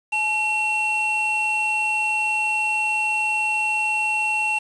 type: tone pair together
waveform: triangle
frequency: 855.4 / 2720 Hz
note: A5 / F7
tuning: -49 / -46 cents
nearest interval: octave + minor sixth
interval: 2003 cents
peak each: -24 / -19 dBFS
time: 0.12-4.59 s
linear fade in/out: 10 ms
effects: resampled to 22050 Hz + 7-bit